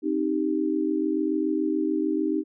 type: chord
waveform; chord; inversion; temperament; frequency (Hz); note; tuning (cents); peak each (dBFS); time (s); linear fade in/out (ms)
sine; C minor; none; equal with one note detuned; 264.2 / 311.1 / 392; C4 / Eb4 / G4; +17 / 0 / 0; -29 / -24 / -29; 0.02-2.44; 50
effects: none